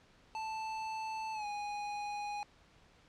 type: tone with pitch glide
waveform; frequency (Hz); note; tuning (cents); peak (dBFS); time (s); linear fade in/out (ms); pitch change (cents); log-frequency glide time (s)
square; 880 to 825.8; A5 to G#5; 0 to -10; -38; 0.35-2.43; 0; -110; 1.33-1.46
effects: pink hiss -64 dBFS RMS until 3.08 s + low-pass 5000 Hz 12 dB/octave